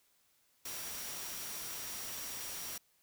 sine tone in noise, 5690 Hz, F8, 31 cents sharp, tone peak -49 dBFS, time 0.65-2.78 s, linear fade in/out 5 ms, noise white, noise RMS -43 dBFS, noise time 0.65-2.78 s, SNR -9 dB, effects white hiss -72 dBFS RMS until 3.02 s

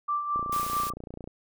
sine tone with tremolo, 1174.7 Hz, D6, in tune, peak -24 dBFS, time 0.08-0.93 s, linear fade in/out 10 ms, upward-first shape sine, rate 4.6 Hz, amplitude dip 55%
click train, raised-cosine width 2 ms, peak -26 dBFS, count 28, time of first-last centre 0.36-1.275 s, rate 29.5 Hz
white noise, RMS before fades -38 dBFS, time 0.52-0.9 s, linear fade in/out 5 ms
effects none

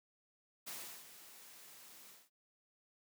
white noise with ADSR envelope, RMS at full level -45 dBFS, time 0.66-2.3 s, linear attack 19 ms, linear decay 360 ms, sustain -12 dB, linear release 210 ms, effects noise-tail reverb RT60 0.1 s tail -19 dB re dry + high-pass 150 Hz 12 dB/octave

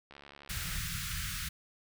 click train, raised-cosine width 0.3 ms, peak -34 dBFS, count 48, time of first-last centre 0.11-0.772 s, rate 71 Hz
pink band-stop noise, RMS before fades -37 dBFS, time 0.49-1.49 s, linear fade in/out 10 ms, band 180 to 1300 Hz, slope 48 dB/octave
effects none

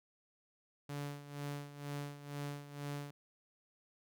sawtooth tone with tremolo, 143.9 Hz, D3, 35 cents flat, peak -35 dBFS, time 0.89-3.11 s, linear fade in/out 5 ms, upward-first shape sine, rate 2.1 Hz, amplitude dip 75%, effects none

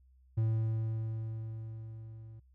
triangle tone with level ramp, 111.3 Hz, A2, 20 cents sharp, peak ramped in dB -24 to -45 dBFS, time 0.37-2.4 s, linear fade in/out 10 ms, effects added 64 Hz sine -60 dBFS peak until 2.54 s

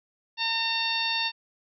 harmonic tone with a mistuned harmonic, 910 Hz, A#5, 42 cents flat, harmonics 1 / 2 / 3 / 4 / 5 / 6, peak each -33 / -34 / -30 / -30 / -31 / -40 dBFS, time 0.37-1.32 s, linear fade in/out 50 ms, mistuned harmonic 5, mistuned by -23 cents, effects none

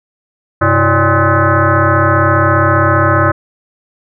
sine tone with frequency modulation, 590 Hz, D5, 8 cents sharp, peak -7 dBFS, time 0.61-3.32 s, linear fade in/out 10 ms, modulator 229 Hz, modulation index 4.2, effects none

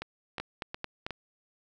two click trains, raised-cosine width 0.3 ms, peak -20 / -18 dBFS, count 4 / 4, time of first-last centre 0.02-1.107 / 0.4-1.065 s, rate 2.76 / 4.51 Hz, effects none

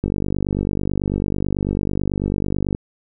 click train, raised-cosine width 3 ms, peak -8 dBFS, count 134, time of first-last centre 0.04-2.749 s, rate 49.1 Hz, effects none

